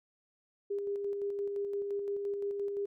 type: tone with tremolo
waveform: sine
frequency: 402.9 Hz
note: G4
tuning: 48 cents sharp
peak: -31 dBFS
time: 0.7-2.86 s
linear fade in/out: 10 ms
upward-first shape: square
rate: 5.8 Hz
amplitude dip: 30%
effects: none